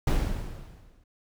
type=noise with exponential decay; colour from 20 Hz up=brown; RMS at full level=-20 dBFS; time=0.07-1.04 s; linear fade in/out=5 ms; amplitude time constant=210 ms; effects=none